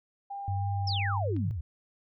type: tone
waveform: sine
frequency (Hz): 799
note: G5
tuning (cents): +33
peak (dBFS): -35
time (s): 0.3-1.19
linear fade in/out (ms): 10
type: tone with pitch glide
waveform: sine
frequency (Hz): 98 to 100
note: G2 to G2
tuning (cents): 0 to +35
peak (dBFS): -28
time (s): 0.48-1.51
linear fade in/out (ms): 0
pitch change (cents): +35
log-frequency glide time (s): 0.77-1.23
type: exponential sweep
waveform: sine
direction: down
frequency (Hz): 5588 to 69.3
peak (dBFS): -31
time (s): 0.87-1.61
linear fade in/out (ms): 5
type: click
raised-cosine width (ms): 0.3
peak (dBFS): -37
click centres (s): 1.365
effects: none